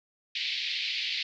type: band-pass noise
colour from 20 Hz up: white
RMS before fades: -32 dBFS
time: 0.35-1.23 s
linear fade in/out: 5 ms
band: 2100 to 4500 Hz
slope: 48 dB/octave
effects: none